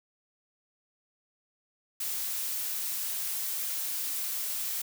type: noise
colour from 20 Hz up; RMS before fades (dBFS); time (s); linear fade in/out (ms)
blue; -33; 2-4.82; 5
effects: none